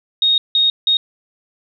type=tone bursts at uneven times; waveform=sine; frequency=3729 Hz; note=A#7; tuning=in tune; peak=-11 dBFS; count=3; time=0.22-0.38 / 0.55-0.7 / 0.87-0.97 s; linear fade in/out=2 ms; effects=none